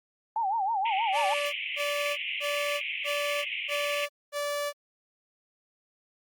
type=tone with vibrato; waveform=sine; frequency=840 Hz; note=G#5; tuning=19 cents sharp; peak=-25 dBFS; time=0.36-1.34 s; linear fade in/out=2 ms; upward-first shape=sine; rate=6.3 Hz; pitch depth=180 cents each way
type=band-pass noise; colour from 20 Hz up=pink; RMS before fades=-34 dBFS; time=0.85-4.06 s; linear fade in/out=5 ms; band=2100 to 3100 Hz; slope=96 dB/octave
type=tone bursts; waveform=sawtooth; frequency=580 Hz; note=D5; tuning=22 cents flat; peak=-25 dBFS; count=6; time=1.12-4.73 s; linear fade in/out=50 ms; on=410 ms; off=230 ms
effects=Opus 32 kbps